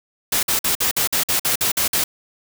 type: noise bursts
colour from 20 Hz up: white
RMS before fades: -19 dBFS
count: 11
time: 0.32-2.04 s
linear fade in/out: 5 ms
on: 110 ms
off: 51 ms
effects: none